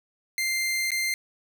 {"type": "tone with dropouts", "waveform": "sawtooth", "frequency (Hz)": 2093, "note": "C7", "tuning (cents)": 0, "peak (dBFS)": -21, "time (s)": [0.38, 1.14], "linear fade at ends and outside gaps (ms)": 1, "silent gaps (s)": [0.906, 0.917], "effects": []}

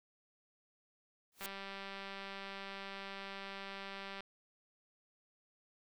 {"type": "noise with exponential growth", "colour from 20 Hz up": "white", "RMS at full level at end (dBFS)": -40, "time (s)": [1.32, 1.46], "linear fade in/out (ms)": 1, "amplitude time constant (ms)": 29}
{"type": "click train", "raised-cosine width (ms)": 0.3, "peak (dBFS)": -30, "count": 549, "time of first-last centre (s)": [1.41, 4.206], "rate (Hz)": 196}
{"effects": []}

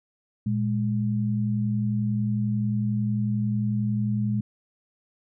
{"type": "tone pair together", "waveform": "sine", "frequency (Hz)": [116.57, 207.7], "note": ["A#2", "G#3"], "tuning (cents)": [0, 0], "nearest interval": "minor seventh", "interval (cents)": 1000, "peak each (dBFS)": -25, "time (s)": [0.46, 4.41], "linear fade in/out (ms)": 5, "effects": []}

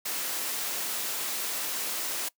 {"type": "high-pass noise", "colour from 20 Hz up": "white", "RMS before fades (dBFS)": -32, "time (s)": [0.05, 2.29], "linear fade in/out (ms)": 10, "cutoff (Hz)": 250, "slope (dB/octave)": 12, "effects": ["noise-tail reverb RT60 0.1 s tail -22 dB re dry"]}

